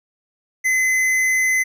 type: tone with hard clipping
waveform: triangle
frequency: 2039 Hz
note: C7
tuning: 45 cents flat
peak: -17 dBFS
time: 0.64-1.64 s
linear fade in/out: 20 ms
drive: 15 dB
effects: none